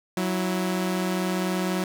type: tone pair together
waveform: sawtooth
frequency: 184.98 / 329.6 Hz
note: F#3 / E4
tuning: 0 / 0 cents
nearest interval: minor seventh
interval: 1000 cents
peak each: -21 / -26 dBFS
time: 0.17-1.84 s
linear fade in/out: 2 ms
effects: none